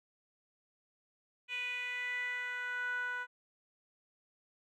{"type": "tone with band-pass filter sweep", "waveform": "10% pulse", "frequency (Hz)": 493.9, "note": "B4", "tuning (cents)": 0, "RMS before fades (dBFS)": -38, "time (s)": [1.48, 3.27], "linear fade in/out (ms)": 50, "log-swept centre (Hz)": [2600, 1300], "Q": 5.7, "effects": []}